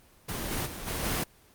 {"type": "noise with level steps", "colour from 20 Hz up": "pink", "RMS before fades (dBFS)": [-34, -31, -39, -32, -29], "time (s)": [0.28, 1.24], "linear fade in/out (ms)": 10, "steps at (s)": [0.5, 0.65, 0.86, 1.03], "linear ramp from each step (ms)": 20, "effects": ["pink hiss -59 dBFS RMS until 1.54 s", "Opus 24 kbps"]}